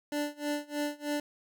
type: tone with tremolo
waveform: 25% pulse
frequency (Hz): 293.7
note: D4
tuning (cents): 0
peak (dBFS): -25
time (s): 0.12-1.2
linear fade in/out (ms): 2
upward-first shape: sine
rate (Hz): 3.2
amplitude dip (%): 95
effects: none